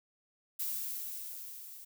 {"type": "noise with level ramp", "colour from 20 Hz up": "violet", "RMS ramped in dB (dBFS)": [-35, -50], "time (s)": [0.59, 1.85], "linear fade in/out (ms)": 10, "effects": []}